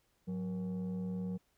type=tone with frequency modulation; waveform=sine; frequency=182.6 Hz; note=F#3; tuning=23 cents flat; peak=-33 dBFS; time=0.27-1.38 s; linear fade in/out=20 ms; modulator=287 Hz; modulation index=0.48; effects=tanh soft clip ceiling -33 dBFS + pink hiss -75 dBFS RMS until 1.57 s